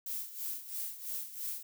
violet noise with tremolo, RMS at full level -37 dBFS, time 0.06-1.63 s, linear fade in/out 5 ms, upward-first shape sine, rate 3 Hz, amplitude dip 75%, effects none

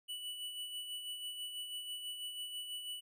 square tone with tremolo, 2960 Hz, F#7, in tune, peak -40 dBFS, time 0.08-3.01 s, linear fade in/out 20 ms, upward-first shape sine, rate 6.1 Hz, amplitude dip 45%, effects none

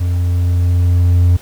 triangle tone with level ramp, 88.1 Hz, F2, 16 cents sharp, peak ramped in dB -11 to -4 dBFS, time 0-1.37 s, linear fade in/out 10 ms, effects tanh soft clip ceiling 0 dBFS + pink hiss -40 dBFS RMS until 1.41 s

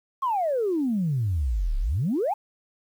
sine exponential two-way sweep, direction down then up, 1110 to 32.32 to 901 Hz, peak -21 dBFS, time 0.22-2.34 s, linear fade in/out 10 ms, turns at 1.78 s, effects tanh soft clip ceiling -17 dBFS + 9-bit

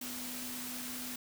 sine tone in noise, 248.4 Hz, B3, 10 cents sharp, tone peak -45 dBFS, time 0.01-1.16 s, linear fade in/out 5 ms, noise white, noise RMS -42 dBFS, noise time 0.01-1.16 s, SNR -6 dB, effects none

